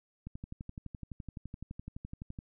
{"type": "click train", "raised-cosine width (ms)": 5, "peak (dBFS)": -29, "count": 26, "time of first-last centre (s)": [0.27, 2.389], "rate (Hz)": 11.8, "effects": []}